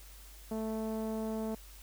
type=tone with low-pass filter; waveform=sawtooth; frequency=220 Hz; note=A3; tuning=in tune; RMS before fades=-36 dBFS; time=0.51-1.55 s; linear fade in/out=5 ms; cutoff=720 Hz; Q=1.3; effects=added 50 Hz sine -51 dBFS peak until 1.82 s + white hiss -56 dBFS RMS until 1.82 s

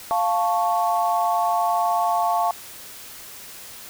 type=chord; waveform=sine; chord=F augmented; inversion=none; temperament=equal; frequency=698.5 / 880 / 1108.7 Hz; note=F5 / A5 / C#6; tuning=0 / 0 / 0 cents; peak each=-21 / -23 / -25 dBFS; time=0.11-2.51 s; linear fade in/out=0 ms; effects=white hiss -40 dBFS RMS until 3.89 s

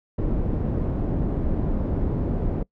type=low-pass noise; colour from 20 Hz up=pink; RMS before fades=-24 dBFS; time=0.18-2.63 s; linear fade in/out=5 ms; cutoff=380 Hz; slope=12 dB/octave; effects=noise-tail reverb RT60 0.1 s tail -24 dB re dry

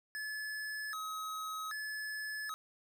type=tone with vibrato; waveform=square; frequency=1480 Hz; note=F#6; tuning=in tune; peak=-39 dBFS; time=0.15-2.54 s; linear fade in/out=0 ms; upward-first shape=square; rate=0.64 Hz; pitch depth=260 cents each way; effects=11-bit

